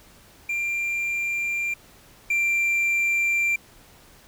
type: tone pair in turn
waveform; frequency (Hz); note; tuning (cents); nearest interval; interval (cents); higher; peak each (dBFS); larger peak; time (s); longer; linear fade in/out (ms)
triangle; 2379 / 2364; D7 / D7; +22 / +11; unison; 11; first; -22 / -18; second; 0.49-1.74 / 2.3-3.56; second; 5
effects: pink hiss -52 dBFS RMS until 4.27 s